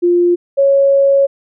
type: tone pair in turn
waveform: sine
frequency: 350.1 / 553 Hz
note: F4 / C#5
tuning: +4 / -4 cents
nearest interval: minor sixth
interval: 792 cents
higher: second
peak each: -8 / -7 dBFS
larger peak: second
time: 0.02-0.36 / 0.57-1.27 s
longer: second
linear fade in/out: 20 ms
effects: none